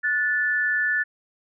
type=tone pair together; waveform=sine; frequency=1462.9 / 1751 Hz; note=F#6 / A6; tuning=-20 / -9 cents; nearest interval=minor third; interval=311 cents; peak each=-26 / -21 dBFS; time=0.03-1.04 s; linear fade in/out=20 ms; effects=none